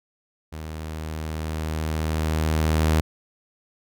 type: tone with level ramp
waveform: sawtooth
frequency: 78.5 Hz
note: D#2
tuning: 16 cents sharp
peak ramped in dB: -29 to -13 dBFS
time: 0.52-3.01 s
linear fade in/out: 10 ms
effects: none